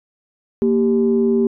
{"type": "tone pair together", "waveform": "sine", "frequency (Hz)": [232.1, 392.7], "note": ["A#3", "G4"], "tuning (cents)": [-7, 3], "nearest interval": "major sixth", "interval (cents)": 910, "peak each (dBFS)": -15, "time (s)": [0.62, 1.47], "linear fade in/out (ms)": 0, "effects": ["tanh soft clip ceiling -6 dBFS"]}